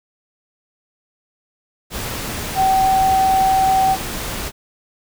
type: tone in noise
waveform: sine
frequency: 765 Hz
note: G5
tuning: 42 cents flat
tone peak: -12 dBFS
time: 2.55-3.97 s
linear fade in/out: 50 ms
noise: pink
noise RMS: -26 dBFS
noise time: 1.9-4.52 s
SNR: +11 dB
effects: none

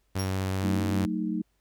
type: tone with vibrato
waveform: sawtooth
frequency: 95 Hz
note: F#2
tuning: 46 cents sharp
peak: -23 dBFS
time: 0.15-1.06 s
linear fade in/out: 10 ms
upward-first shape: square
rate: 5.2 Hz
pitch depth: 9 cents each way
type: tone with exponential decay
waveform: sawtooth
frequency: 5580 Hz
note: F8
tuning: 2 cents flat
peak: -29 dBFS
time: 0.19-0.35 s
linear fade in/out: 5 ms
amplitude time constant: 33 ms
type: chord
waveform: sine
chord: D# diminished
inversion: first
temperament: just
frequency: 186.68 / 224 / 311.1 Hz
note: F#3 / A3 / D#4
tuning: +16 / +31 / 0 cents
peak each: -31 dBFS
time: 0.63-1.42 s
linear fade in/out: 5 ms
effects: added 50 Hz sine -70 dBFS peak until 1.6 s + pink hiss -74 dBFS RMS until 1.6 s

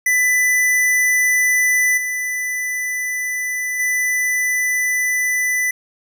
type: tone with level steps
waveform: square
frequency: 1994 Hz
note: B6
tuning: 16 cents sharp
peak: -14 / -21 / -17 dBFS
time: 0.06-5.71 s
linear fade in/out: 5 ms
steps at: 1.97 / 3.79 s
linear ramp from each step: 10 ms
effects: none

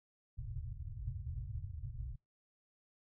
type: low-pass noise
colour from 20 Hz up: white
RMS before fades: -43 dBFS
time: 0.37-2.16 s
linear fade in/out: 10 ms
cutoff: 130 Hz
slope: 96 dB/octave
effects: noise-tail reverb RT60 0.2 s tail -26 dB re dry

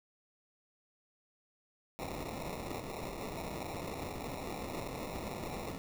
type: noise with sample-and-hold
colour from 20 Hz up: blue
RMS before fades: -41 dBFS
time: 1.99-5.78 s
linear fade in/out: 0 ms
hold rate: 1575 Hz
effects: none

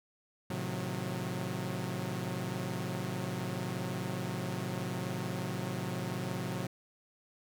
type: chord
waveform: sawtooth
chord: A diminished seventh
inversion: none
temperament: equal with one note detuned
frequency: 110 / 130.81 / 155.56 / 182.24 Hz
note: A2 / C3 / Eb3 / Gb3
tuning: 0 / 0 / 0 / -26 cents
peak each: -37 / -35 / -40 / -34 dBFS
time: 0.5-6.67 s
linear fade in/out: 5 ms
effects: none

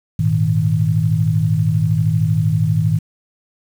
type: chord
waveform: sine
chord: Ab suspended second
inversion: none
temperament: equal with one note detuned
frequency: 103.83 / 116.54 / 157.55 Hz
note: Ab2 / Bb2 / Eb3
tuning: 0 / 0 / +22 cents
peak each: -18 / -19 / -16 dBFS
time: 0.19-2.99 s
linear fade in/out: 5 ms
effects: 7-bit

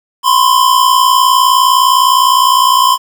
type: tone pair together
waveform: square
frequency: 1006.2 / 1066 Hz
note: B5 / C6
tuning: +32 / +32 cents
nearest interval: minor second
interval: 100 cents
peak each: -10 dBFS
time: 0.23-2.98 s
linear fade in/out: 50 ms
effects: 7-bit

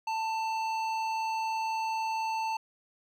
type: tone with hard clipping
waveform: triangle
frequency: 889 Hz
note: A5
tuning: 18 cents sharp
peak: -31 dBFS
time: 0.07-2.57 s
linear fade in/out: 5 ms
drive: 15 dB
effects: none

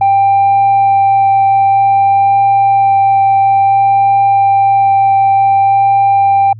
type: tone with vibrato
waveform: sine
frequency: 788 Hz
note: G5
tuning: 9 cents sharp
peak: -4 dBFS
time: 0.01-6.53 s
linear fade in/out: 5 ms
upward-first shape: triangle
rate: 0.53 Hz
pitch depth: 9 cents each way
effects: tanh soft clip ceiling -4 dBFS + added 110 Hz sine -28 dBFS peak until 6.59 s

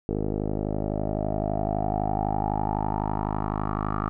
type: tone with low-pass filter sweep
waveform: 10% pulse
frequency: 51.91 Hz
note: G#1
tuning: in tune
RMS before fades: -27 dBFS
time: 0.09-4.09 s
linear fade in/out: 0 ms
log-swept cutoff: 470 to 1200 Hz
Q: 6.8
effects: none

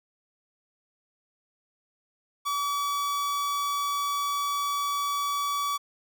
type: tone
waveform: 45% pulse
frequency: 1143 Hz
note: D6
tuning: 47 cents flat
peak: -26 dBFS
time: 2.45-5.78 s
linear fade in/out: 20 ms
effects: none

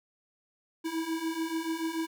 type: beating tone pair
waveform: square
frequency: 320.9 / 327.8 Hz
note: E4 / E4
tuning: -46 / -10 cents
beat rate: 6.9 Hz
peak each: -36 / -33 dBFS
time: 0.84-2.07 s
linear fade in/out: 20 ms
effects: none

